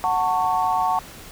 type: chord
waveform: sine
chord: F# minor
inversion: none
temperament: equal with one note detuned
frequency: 740 / 894.3 / 1108.7 Hz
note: F#5 / A5 / C#6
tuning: 0 / +28 / 0 cents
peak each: -22 / -22 / -24 dBFS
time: 0.04-0.99 s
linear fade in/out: 0 ms
effects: pink hiss -41 dBFS RMS until 1.31 s